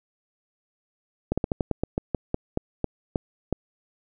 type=slowing click train; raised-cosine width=2 ms; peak=-10 dBFS; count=14; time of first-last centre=1.32-3.527 s; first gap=56 ms; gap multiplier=1.17; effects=none